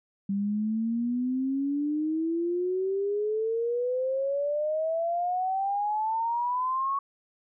sine exponential sweep, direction up, 196 to 1114 Hz, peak -25 dBFS, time 0.29-6.99 s, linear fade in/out 5 ms, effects none

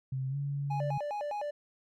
sine tone with pitch glide, 132 to 141.47 Hz, C3 to C#3, +16 to +36 cents, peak -31 dBFS, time 0.12-0.98 s, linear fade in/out 5 ms, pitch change +120 cents, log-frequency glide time 0.29-0.36 s
triangle tone with vibrato, 698.5 Hz, F5, in tune, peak -31 dBFS, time 0.7-1.51 s, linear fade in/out 10 ms, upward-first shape square, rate 4.9 Hz, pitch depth 300 cents each way
effects none

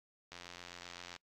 click train, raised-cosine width 0.2 ms, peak -30 dBFS, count 75, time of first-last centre 0.32-1.163 s, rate 87.8 Hz, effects noise-tail reverb RT60 0.1 s tail -24 dB re dry + AAC 48 kbps

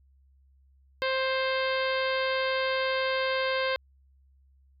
harmonic tone, 526 Hz, C5, 9 cents sharp, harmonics 1 / 2 / 3 / 4 / 5 / 6 / 7 / 8 / 9, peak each -28 / -33 / -33 / -35 / -38 / -39 / -40 / -42 / -43 dBFS, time 1.02-3.76 s, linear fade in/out 0 ms, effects added 67 Hz sine -58 dBFS peak until 4.8 s

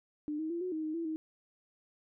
sine tone with pitch steps, 299.5 / 315.8 / 340.7 / 365.8 / 314.4 / 310.8 / 333.7 / 315.4 Hz, D4 / D#4 / F4 / F#4 / D#4 / D#4 / E4 / D#4, +34 / +26 / -43 / -20 / +18 / -2 / +21 / +24 cents, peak -33 dBFS, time 0.28-1.16 s, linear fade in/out 0 ms, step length 110 ms, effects none

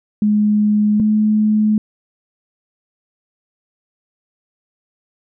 sine tone pair in turn, 209.9 / 213.6 Hz, G#3 / G#3, +19 / +49 cents, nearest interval unison, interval 30 cents, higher second, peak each -11 dBFS, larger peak neither, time 0.22-1 / 1-1.78 s, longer neither, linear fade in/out 2 ms, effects none

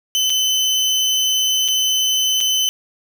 30% pulse tone with dropouts, 3039 Hz, F#7, 46 cents sharp, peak -12 dBFS, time 0.15-2.69 s, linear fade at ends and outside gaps 0 ms, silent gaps 0.297-0.302 / 1.68-1.685 / 2.405-2.41 s, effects 7-bit

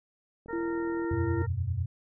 click train, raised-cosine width 2 ms, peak -36 dBFS, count 25, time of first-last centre 0.46-1.045 s, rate 41 Hz
harmonic tone, 461.5 Hz, A#4, 17 cents flat, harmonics 1 / 2 / 3 / 4, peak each -38 / -41 / -43 / -44 dBFS, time 0.48-1.47 s, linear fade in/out 20 ms
sine tone, 337.1 Hz, E4, 39 cents sharp, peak -29 dBFS, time 0.53-1.42 s, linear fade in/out 0 ms
sine chord, E suspended second, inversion none, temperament equal with one note detuned, 82.41 / 92.5 / 122.19 Hz, E2 / F#2 / B2, 0 / 0 / -18 cents, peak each -34 / -30 / -33 dBFS, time 1.11-1.86 s, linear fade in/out 5 ms
effects none

